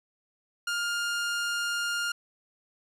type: tone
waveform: sawtooth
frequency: 1409 Hz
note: F6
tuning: 15 cents sharp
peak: -24 dBFS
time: 0.67-2.12 s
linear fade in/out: 5 ms
effects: low-pass 10000 Hz 12 dB/octave + 11-bit